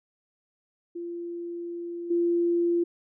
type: tone with level steps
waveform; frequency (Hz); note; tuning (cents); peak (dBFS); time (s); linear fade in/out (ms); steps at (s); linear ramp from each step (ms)
sine; 343.9; F4; -27; -32 / -21; 0.95-2.84; 10; 2.1; 10
effects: none